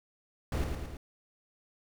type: noise with echo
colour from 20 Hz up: brown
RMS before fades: -31 dBFS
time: 0.52-0.64 s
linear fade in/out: 2 ms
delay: 110 ms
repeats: 3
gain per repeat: -4 dB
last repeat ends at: 0.97 s
effects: none